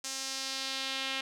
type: tone with band-pass filter sweep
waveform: sawtooth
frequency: 267.4 Hz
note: C4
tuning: 38 cents sharp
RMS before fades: -36 dBFS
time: 0.04-1.21 s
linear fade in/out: 5 ms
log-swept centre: 6500 to 3000 Hz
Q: 1.8
effects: none

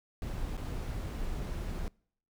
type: noise with dropouts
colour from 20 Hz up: brown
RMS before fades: -36 dBFS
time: 0.22-1.88 s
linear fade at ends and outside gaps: 1 ms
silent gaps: 0.569-0.576 s
effects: noise-tail reverb RT60 0.6 s tail -26 dB re dry

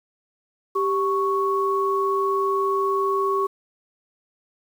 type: tone pair together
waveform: sine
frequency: 392 / 1108.7 Hz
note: G4 / C#6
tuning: 0 / 0 cents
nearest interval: octave + tritone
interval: 1800 cents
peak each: -22 dBFS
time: 0.75-3.47 s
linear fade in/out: 10 ms
effects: 8-bit

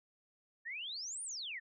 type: exponential two-way sweep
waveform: sine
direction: up then down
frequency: 1749 to 9600 to 1749 Hz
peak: -40 dBFS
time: 0.65-1.6 s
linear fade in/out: 20 ms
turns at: 1.23 s
effects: none

